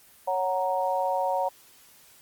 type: chord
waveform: sine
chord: F# major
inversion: second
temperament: equal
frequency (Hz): 554.4 / 740 / 932.3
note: C#5 / F#5 / A#5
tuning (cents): 0 / 0 / 0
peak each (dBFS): -28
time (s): 0.27-1.49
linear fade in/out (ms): 10
effects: white hiss -55 dBFS RMS until 2.21 s + Opus 24 kbps